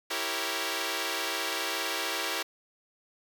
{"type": "chord", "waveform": "5% pulse", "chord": "E diminished seventh", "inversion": "none", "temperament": "equal", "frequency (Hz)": [329.6, 392, 466.2, 554.4], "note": ["E4", "G4", "Bb4", "Db5"], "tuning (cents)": [0, 0, 0, 0], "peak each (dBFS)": -24, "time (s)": [0.1, 2.43], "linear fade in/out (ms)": 10, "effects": []}